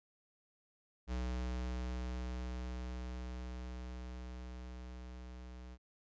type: tone with level ramp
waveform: square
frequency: 62 Hz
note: B1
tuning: 7 cents sharp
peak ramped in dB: -36 to -49 dBFS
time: 1.07-5.78 s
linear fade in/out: 50 ms
effects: resampled to 16000 Hz